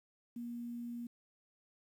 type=tone with quantisation; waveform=sine; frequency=237.6 Hz; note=A#3; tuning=33 cents sharp; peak=-40 dBFS; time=0.36-1.07 s; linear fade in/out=5 ms; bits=11; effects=none